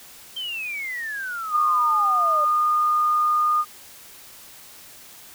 sine exponential sweep, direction down, 3167 to 580 Hz, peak -27 dBFS, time 0.36-2.45 s, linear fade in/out 10 ms
sine tone, 1221 Hz, D#6, 33 cents flat, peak -17 dBFS, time 1.51-3.65 s, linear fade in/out 50 ms
effects white hiss -45 dBFS RMS until 5.34 s

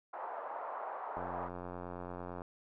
pink band-pass noise, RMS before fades -42 dBFS, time 0.13-1.49 s, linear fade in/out 10 ms, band 640 to 1100 Hz, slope 24 dB/octave
click train, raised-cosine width 1 ms, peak -29 dBFS, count 112, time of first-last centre 1.17-2.419 s, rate 88.9 Hz
effects none

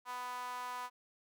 sawtooth tone with high-pass filter, 248.2 Hz, B3, 9 cents sharp, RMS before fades -42 dBFS, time 0.05-0.9 s, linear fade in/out 50 ms, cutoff 1000 Hz, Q 4.6, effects none

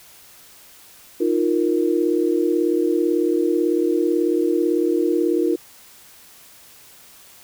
sine chord, Eb suspended second, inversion none, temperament equal, 311.1 / 349.2 / 466.2 Hz, Eb4 / F4 / Bb4, 0 / 0 / 0 cents, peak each -21 / -19 / -23 dBFS, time 1.2-5.56 s, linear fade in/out 10 ms, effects white hiss -47 dBFS RMS until 7.43 s

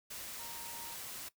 sine tone in noise, 932.3 Hz, A#5, in tune, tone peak -51 dBFS, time 0.39-0.95 s, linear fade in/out 10 ms, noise white, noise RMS -45 dBFS, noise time 0.1-1.29 s, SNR -9 dB, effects noise-tail reverb RT60 0.1 s tail -17 dB re dry

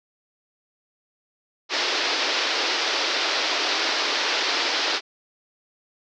white band-pass noise, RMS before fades -24 dBFS, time 1.69-5.01 s, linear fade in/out 50 ms, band 290 to 5300 Hz, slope 48 dB/octave, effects none

